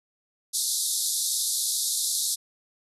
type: band-pass noise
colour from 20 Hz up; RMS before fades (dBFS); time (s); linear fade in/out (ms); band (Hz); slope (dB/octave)
white; -27; 0.53-2.36; 20; 3600 to 12000; 96
effects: none